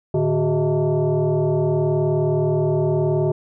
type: tone with frequency modulation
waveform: sine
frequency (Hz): 110.4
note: A2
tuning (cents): +6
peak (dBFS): -16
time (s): 0.14-3.32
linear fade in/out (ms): 5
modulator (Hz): 260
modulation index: 1.9
effects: none